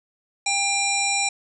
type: harmonic tone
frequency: 796 Hz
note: G5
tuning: 26 cents sharp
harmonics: 1 / 3 / 5 / 7 / 9 / 10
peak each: -27 / -24 / -29 / -30 / -28 / -28 dBFS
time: 0.46-1.29 s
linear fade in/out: 5 ms
effects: none